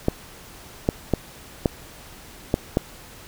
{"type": "clicks", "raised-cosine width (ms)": 2, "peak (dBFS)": -4, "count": 6, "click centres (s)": [0.084, 0.889, 1.137, 1.658, 2.541, 2.771], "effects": ["pink hiss -44 dBFS RMS until 3.27 s"]}